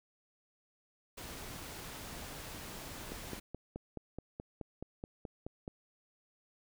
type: noise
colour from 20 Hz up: pink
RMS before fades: -46 dBFS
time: 1.17-3.4 s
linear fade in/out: 10 ms
type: click train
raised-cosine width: 2 ms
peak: -28 dBFS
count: 13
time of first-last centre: 3.12-5.679 s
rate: 4.69 Hz
effects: none